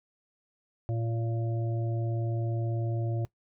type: harmonic tone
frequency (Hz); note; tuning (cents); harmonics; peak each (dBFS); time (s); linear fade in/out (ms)
114.8; A#2; -26; 1 / 3 / 5 / 6; -28 / -38 / -42 / -44; 0.89-3.25; 0
effects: noise-tail reverb RT60 0.1 s tail -20 dB re dry